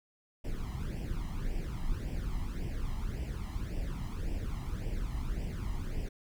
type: noise with flanger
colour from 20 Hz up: brown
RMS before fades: -35 dBFS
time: 0.44-6.09 s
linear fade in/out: 10 ms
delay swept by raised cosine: 0.37 to 1.01 ms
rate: 1.8 Hz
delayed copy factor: +0.75
effects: none